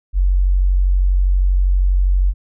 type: tone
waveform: sine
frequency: 46.25 Hz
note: F#1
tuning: in tune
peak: -11 dBFS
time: 0.13-2.34 s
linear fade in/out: 50 ms
effects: none